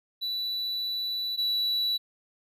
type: tone pair in turn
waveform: triangle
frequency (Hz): 3957 / 3939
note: B7 / B7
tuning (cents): +3 / -5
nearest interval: unison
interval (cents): 8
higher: first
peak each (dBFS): -27 / -23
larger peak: second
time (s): 0.21-1.37 / 1.37-1.98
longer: first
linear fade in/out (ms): 20
effects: none